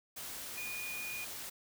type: tone in noise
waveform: sine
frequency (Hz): 2450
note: D#7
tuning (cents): -27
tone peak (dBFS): -40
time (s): 0.57-1.25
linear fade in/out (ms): 10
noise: white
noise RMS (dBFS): -44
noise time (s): 0.16-1.5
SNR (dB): +1
effects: none